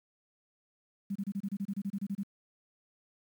sine tone bursts, 198.5 Hz, G3, 22 cents sharp, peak -31 dBFS, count 14, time 1.1-2.234 s, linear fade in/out 10 ms, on 55 ms, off 28 ms, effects 10-bit

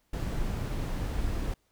brown noise, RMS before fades -31 dBFS, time 0.13-1.54 s, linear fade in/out 5 ms, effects pink hiss -72 dBFS RMS until 1.71 s

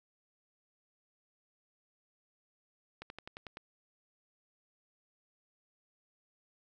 slowing click train, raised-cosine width 0.3 ms, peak -28 dBFS, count 7, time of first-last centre 3.02-3.571 s, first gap 81 ms, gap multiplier 1.05, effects none

